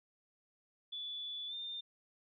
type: tone with pitch glide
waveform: sine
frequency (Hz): 3455 to 3610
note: A7 to A7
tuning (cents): -32 to +44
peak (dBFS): -40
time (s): 0.92-1.81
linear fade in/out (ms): 10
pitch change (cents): +76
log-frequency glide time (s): 1.48-1.54
effects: none